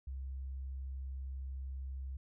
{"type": "tone", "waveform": "sine", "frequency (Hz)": 66.4, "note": "C2", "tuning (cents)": 26, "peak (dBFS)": -39, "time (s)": [0.07, 2.17], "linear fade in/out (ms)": 5, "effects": []}